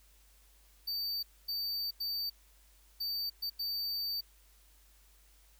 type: tone bursts at uneven times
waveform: square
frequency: 4606 Hz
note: D8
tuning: 34 cents flat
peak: -34 dBFS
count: 6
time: 0.87-1.23 / 1.48-1.91 / 2-2.3 / 3-3.3 / 3.42-3.5 / 3.59-4.21 s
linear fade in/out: 10 ms
effects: added 50 Hz sine -62 dBFS peak until 5.59 s + white hiss -66 dBFS RMS until 5.59 s